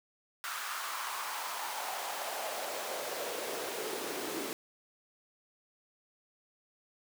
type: noise with high-pass filter sweep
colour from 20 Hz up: pink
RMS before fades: -38 dBFS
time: 0.44-4.53 s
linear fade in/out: 0 ms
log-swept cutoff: 1300 to 320 Hz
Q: 2.9
effects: none